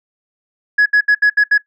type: tone bursts at uneven times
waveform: sine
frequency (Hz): 1680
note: G#6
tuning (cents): +19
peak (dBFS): -5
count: 6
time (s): 0.78-0.86 / 0.93-1.01 / 1.08-1.15 / 1.22-1.3 / 1.37-1.44 / 1.51-1.58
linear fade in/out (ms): 10
effects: noise-tail reverb RT60 0.1 s tail -19 dB re dry + tanh soft clip ceiling -6 dBFS